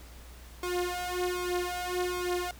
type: tone with flanger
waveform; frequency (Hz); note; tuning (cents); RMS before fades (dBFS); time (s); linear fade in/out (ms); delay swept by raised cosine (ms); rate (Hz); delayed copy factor
sawtooth; 358.1; F4; +43; -32; 0.63-2.51; 2; 1.9 to 4.3; 1.3; +0.9
effects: added 60 Hz sine -47 dBFS peak until 2.59 s + pink hiss -53 dBFS RMS until 2.59 s